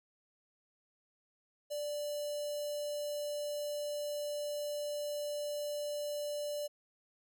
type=tone with notch filter; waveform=square; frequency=587 Hz; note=D5; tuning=1 cent flat; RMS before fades=-38 dBFS; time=1.7-6.68 s; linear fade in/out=20 ms; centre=1700 Hz; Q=0.72; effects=none